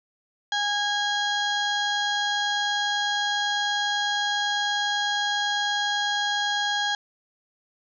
harmonic tone, 821 Hz, G#5, 20 cents flat, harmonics 1 / 2 / 4 / 5 / 6 / 7 / 8, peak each -28 / -27 / -28 / -34 / -40 / -44 / -39 dBFS, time 0.52-6.95 s, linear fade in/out 2 ms, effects none

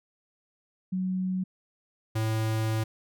sine / square tone pair in turn, 185.8 / 110.48 Hz, F#3 / A2, +7 / +8 cents, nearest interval major sixth, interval 899 cents, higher first, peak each -26 dBFS, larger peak neither, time 0.92-1.44 / 2.15-2.84 s, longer second, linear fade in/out 10 ms, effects none

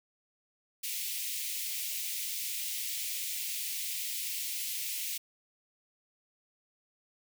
white high-pass noise, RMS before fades -36 dBFS, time 0.83-5.18 s, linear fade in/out 10 ms, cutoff 2100 Hz, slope 48 dB/octave, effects none

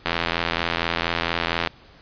click train, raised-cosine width 0.3 ms, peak -5 dBFS, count 137, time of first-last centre 0.06-1.673 s, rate 84.3 Hz, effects pink hiss -50 dBFS RMS until 2.01 s + resampled to 11025 Hz

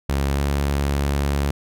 sawtooth tone with pitch glide, 69.3 to 70.63 Hz, C#2 to C#2, 0 to +33 cents, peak -15 dBFS, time 0.09-1.51 s, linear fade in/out 5 ms, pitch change +33 cents, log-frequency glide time 0.31-0.42 s, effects none

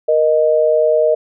sine tone pair together, 470.5 / 620.2 Hz, A#4 / D#5, +16 / -6 cents, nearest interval perfect fourth, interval 478 cents, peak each -14 / -12 dBFS, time 0.08-1.15 s, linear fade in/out 10 ms, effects none

